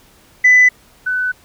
sine tone pair in turn, 1998 / 1499.7 Hz, B6 / F#6, +20 / +23 cents, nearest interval perfect fourth, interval 497 cents, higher first, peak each -4 / -15 dBFS, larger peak first, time 0.44-0.69 / 1.06-1.32 s, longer second, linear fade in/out 10 ms, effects tanh soft clip ceiling -3 dBFS + pink hiss -49 dBFS RMS until 1.44 s

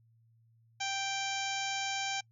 harmonic tone with a mistuned harmonic, 784 Hz, G5, in tune, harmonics 1 / 2 / 3 / 4 / 5 / 6 / 7 / 8 / 9, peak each -37 / -42 / -39 / -41 / -44 / -48 / -45 / -44 / -45 dBFS, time 0.8-2.21 s, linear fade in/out 10 ms, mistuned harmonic 9, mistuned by -47 cents, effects noise-tail reverb RT60 0.1 s tail -26 dB re dry + added 114 Hz sine -63 dBFS peak until 2.31 s

